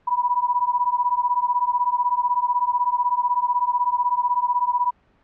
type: beating tone pair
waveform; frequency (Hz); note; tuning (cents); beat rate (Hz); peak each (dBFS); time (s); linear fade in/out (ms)
sine; 972 / 988; B5 / B5; -28 / 0; 16; -21; 0.07-4.91; 10
effects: pink hiss -60 dBFS RMS until 5.23 s + low-pass 2000 Hz 12 dB/octave